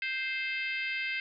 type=harmonic tone with a mistuned harmonic; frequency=523.3 Hz; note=C5; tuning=in tune; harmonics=3 / 4 / 5 / 6 / 7 / 8 / 9; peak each=-38 / -34 / -36 / -43 / -49 / -51 / -47 dBFS; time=0.02-1.2 s; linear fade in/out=2 ms; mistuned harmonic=9; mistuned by=+30 cents; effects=none